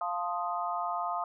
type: chord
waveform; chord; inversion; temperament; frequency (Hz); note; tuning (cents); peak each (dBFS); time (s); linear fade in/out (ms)
sine; F dominant seventh; none; equal; 698.5 / 880 / 1046.5 / 1244.5; F5 / A5 / C6 / Eb6; 0 / 0 / 0 / 0; -34 / -37 / -37 / -35; 0.01-1.24; 2
effects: none